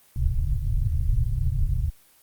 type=low-pass noise; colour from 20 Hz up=pink; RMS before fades=-23 dBFS; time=0.16-1.9 s; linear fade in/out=2 ms; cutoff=140 Hz; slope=96 dB/octave; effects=white hiss -57 dBFS RMS until 2.22 s + Opus 24 kbps